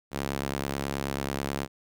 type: tone with high-pass filter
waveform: sawtooth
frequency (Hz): 69.3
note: C#2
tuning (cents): 0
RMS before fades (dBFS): -32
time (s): 0.11-1.68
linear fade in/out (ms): 50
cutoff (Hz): 160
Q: 0.58
effects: none